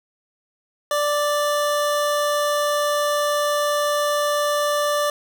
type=tone; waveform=25% pulse; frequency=587.3 Hz; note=D5; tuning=in tune; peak=-15 dBFS; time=0.91-5.1 s; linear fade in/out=2 ms; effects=none